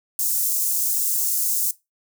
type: high-pass noise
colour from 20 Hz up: white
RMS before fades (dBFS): -22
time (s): 0.19-1.71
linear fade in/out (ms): 2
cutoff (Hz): 6500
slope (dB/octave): 24
effects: noise-tail reverb RT60 0.2 s tail -19 dB re dry